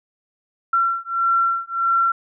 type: beating tone pair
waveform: sine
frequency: 1359 / 1360.6 Hz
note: F6 / F6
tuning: -48 / -46 cents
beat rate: 1.6 Hz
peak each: -20 dBFS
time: 0.73-2.12 s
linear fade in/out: 5 ms
effects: none